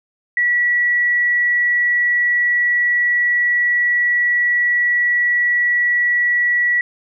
sine tone, 1940 Hz, B6, 31 cents flat, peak -13 dBFS, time 0.37-6.81 s, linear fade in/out 2 ms, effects none

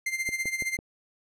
45% pulse tone with tremolo, 2093 Hz, C7, in tune, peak -25 dBFS, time 0.06-0.77 s, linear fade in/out 5 ms, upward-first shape sine, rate 15 Hz, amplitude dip 75%
click train, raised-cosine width 2 ms, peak -25 dBFS, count 4, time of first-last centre 0.29-0.789 s, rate 6.01 Hz
effects low-pass 12000 Hz 12 dB/octave

